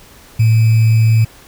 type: tone with sample-and-hold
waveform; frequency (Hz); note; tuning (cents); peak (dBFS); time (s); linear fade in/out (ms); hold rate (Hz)
sine; 111.8; A2; +28; -7; 0.39-1.25; 10; 2450
effects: pink hiss -42 dBFS RMS until 1.47 s